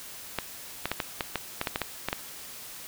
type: clicks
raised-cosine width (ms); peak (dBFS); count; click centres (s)
0.3; -11; 12; 0.387 / 0.856 / 0.916 / 1.002 / 1.208 / 1.357 / 1.614 / 1.672 / 1.759 / 1.817 / 2.086 / 2.129
effects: white hiss -43 dBFS RMS until 2.87 s